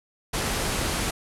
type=low-pass noise; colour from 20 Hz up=pink; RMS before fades=-27 dBFS; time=0.33-1.11 s; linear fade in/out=10 ms; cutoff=12000 Hz; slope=48 dB/octave; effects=none